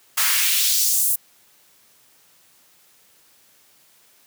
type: noise with high-pass filter sweep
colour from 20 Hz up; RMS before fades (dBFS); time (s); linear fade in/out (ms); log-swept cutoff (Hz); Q
white; -19; 0.17-1.16; 10; 1100 to 11000; 1.4
effects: white hiss -56 dBFS RMS until 4.26 s + high-pass 80 Hz 12 dB/octave